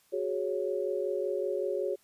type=chord; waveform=sine; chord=F# suspended second; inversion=none; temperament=equal; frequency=370 / 415.3 / 554.4 Hz; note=F#4 / G#4 / C#5; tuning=0 / 0 / 0 cents; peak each=-33 dBFS; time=0.12-1.96 s; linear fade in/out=20 ms; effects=white hiss -66 dBFS RMS until 2.03 s + resampled to 32000 Hz